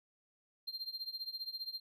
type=tone with tremolo; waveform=triangle; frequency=4180 Hz; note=C8; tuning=2 cents flat; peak=-35 dBFS; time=0.67-1.8 s; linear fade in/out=10 ms; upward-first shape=triangle; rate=15 Hz; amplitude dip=95%; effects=none